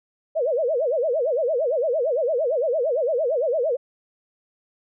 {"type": "tone with vibrato", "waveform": "sine", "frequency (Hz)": 554.4, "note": "C#5", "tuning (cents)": 0, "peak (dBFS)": -19, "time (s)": [0.35, 3.77], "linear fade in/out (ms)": 20, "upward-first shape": "sine", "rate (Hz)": 8.8, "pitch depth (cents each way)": 290, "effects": []}